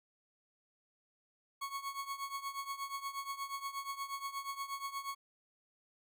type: tone with tremolo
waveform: 40% pulse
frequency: 1105 Hz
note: C#6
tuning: 6 cents flat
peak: -35 dBFS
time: 1.61-5.15 s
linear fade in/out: 10 ms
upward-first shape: triangle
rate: 8.4 Hz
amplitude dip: 85%
effects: none